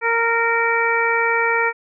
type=harmonic tone; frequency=462.2 Hz; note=A#4; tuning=15 cents flat; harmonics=1 / 2 / 3 / 4 / 5; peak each=-22 / -22 / -22 / -22 / -22 dBFS; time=0.01-1.73 s; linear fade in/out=50 ms; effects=none